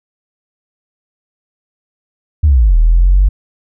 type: linear two-way sweep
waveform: sine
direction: down then up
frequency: 80.3 to 38.89 to 49.2 Hz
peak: -4 dBFS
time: 2.43-3.29 s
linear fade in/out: 10 ms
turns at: 2.77 s
effects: tanh soft clip ceiling -1 dBFS